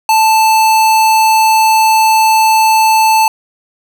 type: tone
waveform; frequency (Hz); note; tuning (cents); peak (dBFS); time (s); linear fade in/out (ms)
square; 880; A5; 0; -7; 0.09-3.28; 2
effects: none